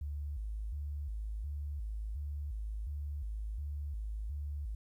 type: tone with vibrato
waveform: sine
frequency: 62.1 Hz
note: B1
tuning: 10 cents sharp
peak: -36 dBFS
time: 0.01-4.75 s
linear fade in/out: 5 ms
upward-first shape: square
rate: 1.4 Hz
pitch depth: 270 cents each way
effects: 12-bit